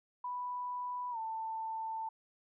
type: tone with pitch glide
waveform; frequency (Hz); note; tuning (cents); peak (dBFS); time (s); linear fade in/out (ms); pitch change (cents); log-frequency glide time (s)
sine; 987.8 to 890.3; B5 to A5; 0 to +20; -36; 0.24-2.09; 5; -180; 1.11-1.18
effects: none